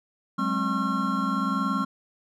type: tone cluster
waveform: triangle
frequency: 188.3 / 209.3 / 266.1 / 1082 / 1362 Hz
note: F#3 / G#3 / C4 / C#6 / F6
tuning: +31 / +14 / +29 / -42 / -44 cents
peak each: -28 dBFS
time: 0.38-1.85 s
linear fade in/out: 10 ms
effects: none